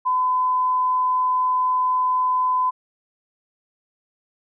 sine tone, 1012 Hz, B5, 42 cents sharp, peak -17 dBFS, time 0.05-2.71 s, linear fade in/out 20 ms, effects none

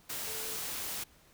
sine tone in noise, 440 Hz, A4, in tune, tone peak -47 dBFS, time 0.27-0.57 s, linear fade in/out 10 ms, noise white, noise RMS -38 dBFS, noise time 0.09-1.04 s, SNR -12 dB, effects pink hiss -62 dBFS RMS until 1.33 s

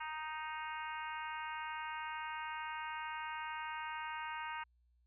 harmonic tone, 311.1 Hz, D#4, in tune, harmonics 3 / 4 / 5 / 6 / 7 / 8 / 9, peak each -43 / -48 / -47 / -52 / -51 / -54 / -53 dBFS, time 0-4.64 s, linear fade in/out 10 ms, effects added 60 Hz sine -69 dBFS peak until 5.06 s

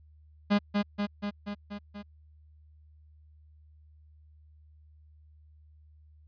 45% pulse tone with echo, 204.6 Hz, G#3, 26 cents flat, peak -21 dBFS, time 0.5-0.59 s, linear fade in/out 20 ms, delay 240 ms, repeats 6, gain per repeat -3 dB, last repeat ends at 2.03 s, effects added 76 Hz sine -54 dBFS peak until 6.27 s + resampled to 11025 Hz

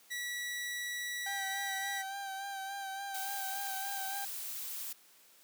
sawtooth tone, 1942 Hz, B6, 30 cents flat, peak -33 dBFS, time 0.1-2.03 s, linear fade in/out 20 ms
30% pulse tone with vibrato, 784 Hz, G5, in tune, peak -36 dBFS, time 1.26-4.25 s, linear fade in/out 5 ms, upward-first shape sine, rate 3.5 Hz, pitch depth 30 cents each way
blue noise, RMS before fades -41 dBFS, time 3.14-4.93 s, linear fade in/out 5 ms
effects white hiss -62 dBFS RMS until 5.43 s + high-pass 200 Hz 12 dB/octave

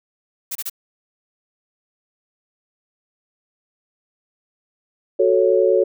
blue noise bursts, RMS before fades -26 dBFS, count 3, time 0.51-0.698 s, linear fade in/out 10 ms, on 44 ms, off 28 ms
sine chord, F# minor, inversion none, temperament equal, 370 / 440 / 554.4 Hz, F#4 / A4 / C#5, 0 / 0 / 0 cents, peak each -17 dBFS, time 5.19-5.84 s, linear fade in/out 10 ms
effects none

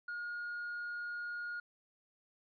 triangle tone, 1431 Hz, F6, 42 cents sharp, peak -36 dBFS, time 0.08-1.6 s, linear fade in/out 5 ms, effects tanh soft clip ceiling -33 dBFS + resampled to 11025 Hz

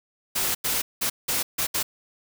white noise bursts at uneven times, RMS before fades -25 dBFS, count 6, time 0.35-0.55 / 0.64-0.82 / 1.01-1.1 / 1.28-1.43 / 1.58-1.67 / 1.74-1.83 s, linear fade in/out 10 ms, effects none

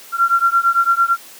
sine beating tone pair, 1368 / 1376.9 Hz, F6 / F6, -36 / -25 cents, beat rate 8.9 Hz, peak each -15 dBFS, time 0.12-1.17 s, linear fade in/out 50 ms, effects white hiss -40 dBFS RMS until 1.39 s + high-pass 200 Hz 12 dB/octave

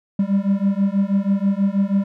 triangle beating tone pair, 194.6 / 200.8 Hz, G3 / G3, -12 / +42 cents, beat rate 6.2 Hz, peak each -17 dBFS, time 0.19-2.04 s, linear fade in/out 5 ms, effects none

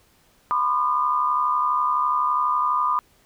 sine tone cluster, 998 / 1070 / 1213 Hz, B5 / C6 / D#6, +18 / +38 / -44 cents, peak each -23 / -28 / -21 dBFS, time 0.51-2.99 s, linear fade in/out 0 ms, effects pink hiss -59 dBFS RMS until 3.25 s

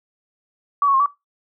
sine tone with pitch steps, 1143 / 1109 / 1067 / 1147 Hz, D6 / C#6 / C6 / D6, -47 / 0 / +34 / -41 cents, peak -13 dBFS, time 0.82-1.06 s, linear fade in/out 2 ms, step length 60 ms, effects noise-tail reverb RT60 0.2 s tail -20 dB re dry

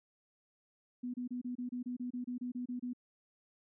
sine tone bursts, 246.9 Hz, B3, in tune, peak -36 dBFS, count 14, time 1.03-2.934 s, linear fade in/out 10 ms, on 110 ms, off 28 ms, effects none

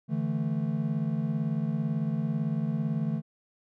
triangle chord, D suspended second, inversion none, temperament equal, 146.83 / 164.81 / 220 Hz, D3 / E3 / A3, 0 / 0 / 0 cents, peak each -29 dBFS, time 0.08-3.22 s, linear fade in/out 50 ms, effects none

